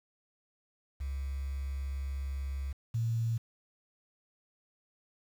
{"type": "tone pair in turn", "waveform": "sine", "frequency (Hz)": [68.2, 114.7], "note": ["C#2", "A#2"], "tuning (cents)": [-28, -28], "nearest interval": "major sixth", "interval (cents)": 900, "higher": "second", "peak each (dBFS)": [-33, -28], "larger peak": "second", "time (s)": [[1, 2.73], [2.94, 3.38]], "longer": "first", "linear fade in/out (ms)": 10, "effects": ["9-bit"]}